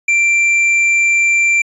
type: tone with tanh clipping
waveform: sine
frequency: 2357 Hz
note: D7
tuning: 6 cents sharp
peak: -11 dBFS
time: 0.08-1.62 s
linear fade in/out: 5 ms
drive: 7 dB
effects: resampled to 24000 Hz